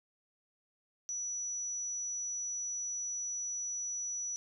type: tone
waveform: sine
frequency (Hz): 5900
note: F#8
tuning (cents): -6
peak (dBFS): -35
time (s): 1.09-4.36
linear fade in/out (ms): 0
effects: none